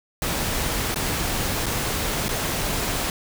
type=noise with dropouts; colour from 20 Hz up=pink; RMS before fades=-25 dBFS; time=0.22-3.1 s; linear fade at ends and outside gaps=1 ms; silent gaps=0.944-0.959 / 1.659-1.665 / 2.283-2.29 s; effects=none